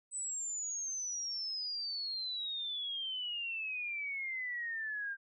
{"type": "exponential sweep", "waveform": "sine", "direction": "down", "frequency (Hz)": [8120, 1585], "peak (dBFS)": -36, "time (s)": [0.11, 5.17], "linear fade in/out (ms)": 50, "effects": []}